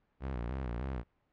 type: tone with vibrato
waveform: sawtooth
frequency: 62.7 Hz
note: B1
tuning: 27 cents sharp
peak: -31 dBFS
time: 0.2-1.04 s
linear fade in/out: 50 ms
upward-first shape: square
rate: 3.3 Hz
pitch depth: 110 cents each way
effects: pink hiss -75 dBFS RMS until 1.32 s + low-pass 2000 Hz 12 dB/octave